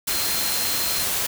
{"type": "tone in noise", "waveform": "sine", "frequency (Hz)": 4162, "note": "C8", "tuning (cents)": -10, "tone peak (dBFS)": -29, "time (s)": [0.1, 1.04], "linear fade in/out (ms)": 10, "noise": "white", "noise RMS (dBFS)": -24, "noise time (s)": [0.07, 1.27], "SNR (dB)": -8, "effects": []}